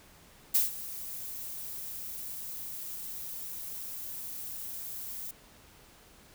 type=noise with ADSR envelope; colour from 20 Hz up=violet; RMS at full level=-23 dBFS; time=0.54-5.31 s; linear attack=10 ms; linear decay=150 ms; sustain=-17 dB; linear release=3 ms; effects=pink hiss -57 dBFS RMS until 6.34 s